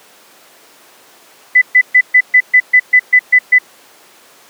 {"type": "tone bursts", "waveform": "sine", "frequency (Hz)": 2000, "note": "B6", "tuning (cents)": 21, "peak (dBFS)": -3, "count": 11, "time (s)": [1.55, 3.587], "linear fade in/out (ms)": 10, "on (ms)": 67, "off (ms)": 130, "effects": ["pink hiss -43 dBFS RMS until 4.49 s", "high-pass 400 Hz 12 dB/octave"]}